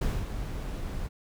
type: noise with ADSR envelope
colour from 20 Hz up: brown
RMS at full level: -26 dBFS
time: 0.01-1.09 s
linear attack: 7 ms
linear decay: 230 ms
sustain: -8 dB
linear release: 29 ms
effects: none